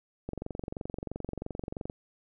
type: click train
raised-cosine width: 2 ms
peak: -22 dBFS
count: 38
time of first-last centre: 0.29-1.899 s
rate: 23 Hz
effects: none